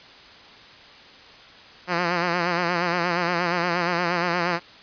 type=tone with vibrato; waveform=5% pulse; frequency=174.3 Hz; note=F3; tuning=3 cents flat; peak=-10 dBFS; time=1.87-4.6 s; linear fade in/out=50 ms; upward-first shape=sine; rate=8.5 Hz; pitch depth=64 cents each way; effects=white hiss -46 dBFS RMS until 4.82 s + resampled to 11025 Hz